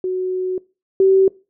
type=tone pair in turn; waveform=sine; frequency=370 / 383.7 Hz; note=F#4 / G4; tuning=0 / -37 cents; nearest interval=minor second; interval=63 cents; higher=second; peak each=-18 / -9 dBFS; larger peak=second; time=0.04-0.58 / 1-1.28 s; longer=first; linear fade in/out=2 ms; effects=noise-tail reverb RT60 0.3 s tail -22 dB re dry